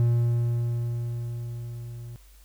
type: tone with level ramp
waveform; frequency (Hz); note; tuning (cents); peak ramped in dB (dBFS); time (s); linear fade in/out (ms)
triangle; 118.6; A#2; +30; -16 to -35; 0-2.16; 0
effects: added 50 Hz sine -50 dBFS peak until 2.44 s + white hiss -59 dBFS RMS until 2.44 s